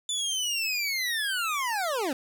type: linear sweep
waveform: 25% pulse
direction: down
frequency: 3520 to 246.9 Hz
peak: -23 dBFS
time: 0.09-2.13 s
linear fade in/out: 2 ms
effects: none